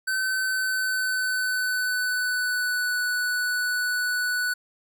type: tone with pitch glide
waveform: square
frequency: 1531 to 1482.3 Hz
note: G6 to F#6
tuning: -41 to +3 cents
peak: -24 dBFS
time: 0.07-4.54 s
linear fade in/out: 10 ms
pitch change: -56 cents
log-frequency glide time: 0.2-3 s
effects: none